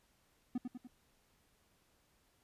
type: tone with echo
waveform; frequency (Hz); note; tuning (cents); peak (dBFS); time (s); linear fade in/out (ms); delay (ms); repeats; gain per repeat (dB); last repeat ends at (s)
triangle; 248; B3; +7; -31; 0.55-0.58; 5; 98; 3; -5; 0.874
effects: pink hiss -73 dBFS RMS until 2.43 s + resampled to 32000 Hz